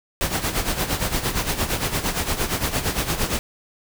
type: noise with tremolo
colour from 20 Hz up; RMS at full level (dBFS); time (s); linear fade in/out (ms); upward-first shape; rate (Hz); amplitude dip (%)
pink; -21; 0.21-3.39; 0; sine; 8.7; 70
effects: none